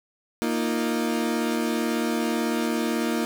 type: chord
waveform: 35% pulse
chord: Bb suspended fourth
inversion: none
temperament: equal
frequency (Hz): 233.1 / 311.1 / 349.2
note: Bb3 / Eb4 / F4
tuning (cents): 0 / 0 / 0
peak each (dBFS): -24 / -27 / -28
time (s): 0.42-3.25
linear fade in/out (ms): 0
effects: 9-bit